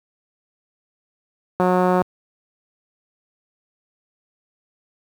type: click train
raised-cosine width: 1 ms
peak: -5 dBFS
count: 77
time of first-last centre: 1.6-2.018 s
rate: 182 Hz
effects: high-pass 80 Hz 12 dB/octave + 7-bit